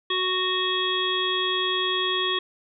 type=harmonic tone; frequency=370 Hz; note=F#4; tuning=in tune; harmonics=1 / 3 / 5 / 7 / 9 / 10; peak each=-29 / -29 / -31 / -36 / -25 / -35 dBFS; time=0.1-2.39 s; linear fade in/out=5 ms; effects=none